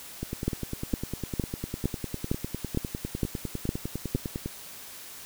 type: two click trains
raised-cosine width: 3 ms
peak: -12 / -18 dBFS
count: 9 / 43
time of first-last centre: 0.48-4.15 / 0.23-4.46 s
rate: 2.18 / 9.93 Hz
effects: white hiss -44 dBFS RMS until 5.25 s

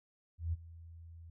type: tone with ADSR envelope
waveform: sine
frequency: 83.2 Hz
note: E2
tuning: 17 cents sharp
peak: -30 dBFS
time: 0.38-1.3 s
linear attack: 150 ms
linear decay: 26 ms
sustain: -19 dB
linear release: 4 ms
effects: none

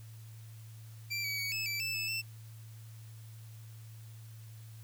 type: tone with pitch steps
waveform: 25% pulse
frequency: 2351 / 2275 / 2248 / 2603 / 2324 / 2642 / 2617 / 2672 Hz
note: D7 / C#7 / C#7 / E7 / D7 / E7 / E7 / E7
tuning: +1 / +44 / +24 / -22 / -19 / +3 / -13 / +23 cents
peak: -30 dBFS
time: 1.1-2.22 s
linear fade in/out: 20 ms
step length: 140 ms
effects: added 111 Hz sine -47 dBFS peak until 4.83 s + white hiss -61 dBFS RMS until 4.83 s

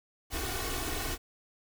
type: noise with comb filter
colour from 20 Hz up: pink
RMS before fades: -34 dBFS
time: 0.3-1.18 s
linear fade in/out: 50 ms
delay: 2.7 ms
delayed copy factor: +1
effects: none

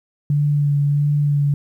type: tone with vibrato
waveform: sine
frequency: 144.9 Hz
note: D3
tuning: 23 cents flat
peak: -14 dBFS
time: 0.3-1.54 s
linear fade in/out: 2 ms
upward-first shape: sine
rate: 1.5 Hz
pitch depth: 19 cents each way
effects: 9-bit

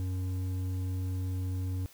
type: tone with hard clipping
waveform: sine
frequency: 92.5 Hz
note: F#2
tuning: in tune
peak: -32 dBFS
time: 0-1.86 s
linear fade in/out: 0 ms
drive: 7 dB
effects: white hiss -57 dBFS RMS until 1.93 s

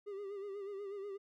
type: tone with vibrato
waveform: triangle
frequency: 400 Hz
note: G4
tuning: 35 cents sharp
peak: -39 dBFS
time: 0.06-1.18 s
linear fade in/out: 20 ms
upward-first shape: sine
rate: 8.2 Hz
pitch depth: 62 cents each way
effects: none

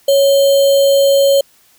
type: tone with sample-and-hold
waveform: sine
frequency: 554.4 Hz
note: C#5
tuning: in tune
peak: -7 dBFS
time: 0.08-1.41 s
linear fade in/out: 5 ms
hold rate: 3675 Hz
effects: white hiss -51 dBFS RMS until 1.78 s

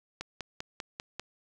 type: click train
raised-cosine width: 0.2 ms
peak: -19 dBFS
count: 6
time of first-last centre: 0.21-1.196 s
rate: 5.07 Hz
effects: 10-bit

